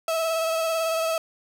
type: tone with vibrato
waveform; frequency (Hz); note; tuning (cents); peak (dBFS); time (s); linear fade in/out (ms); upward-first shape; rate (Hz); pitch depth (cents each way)
35% pulse; 651; E5; -22; -21; 0.08-1.18; 2; triangle; 18; 30
effects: none